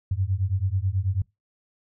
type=beating tone pair; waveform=sine; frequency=91 / 100.2 Hz; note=F#2 / G2; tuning=-28 / +38 cents; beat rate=9.2 Hz; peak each=-25 dBFS; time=0.11-1.22 s; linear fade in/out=5 ms; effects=noise-tail reverb RT60 0.2 s tail -23 dB re dry